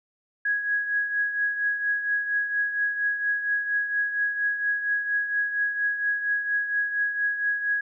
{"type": "tone with tremolo", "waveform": "sine", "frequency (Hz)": 1661.2, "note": "G#6", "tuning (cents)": 0, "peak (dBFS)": -20, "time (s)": [0.45, 7.81], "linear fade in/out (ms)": 5, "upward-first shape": "triangle", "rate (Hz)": 4.3, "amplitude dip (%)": 65, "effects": []}